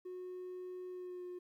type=tone with pitch glide; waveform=triangle; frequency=364.9 to 358.6 Hz; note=F#4 to F4; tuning=-24 to +46 cents; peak=-40 dBFS; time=0.05-1.39 s; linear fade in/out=10 ms; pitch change=-30 cents; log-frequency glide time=0.89-1.25 s; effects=tanh soft clip ceiling -38 dBFS + 13-bit